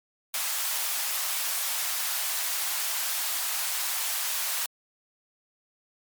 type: high-pass noise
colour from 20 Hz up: white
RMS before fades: -29 dBFS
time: 0.34-4.66 s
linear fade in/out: 2 ms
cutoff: 680 Hz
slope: 24 dB/octave
effects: MP3 96 kbps